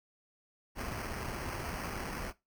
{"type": "noise with sample-and-hold", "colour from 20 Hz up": "pink", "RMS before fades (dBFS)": -39, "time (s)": [0.75, 2.33], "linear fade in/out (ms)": 50, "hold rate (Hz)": 3675, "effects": ["noise-tail reverb RT60 0.2 s tail -18 dB re dry"]}